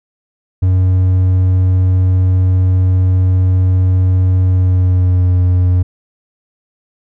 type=tone with pitch glide; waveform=triangle; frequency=92.5 to 90.39 Hz; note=F#2 to F#2; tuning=0 to -40 cents; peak=-6 dBFS; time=0.62-5.83 s; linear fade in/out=10 ms; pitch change=-40 cents; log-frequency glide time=4.45-5.34 s; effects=none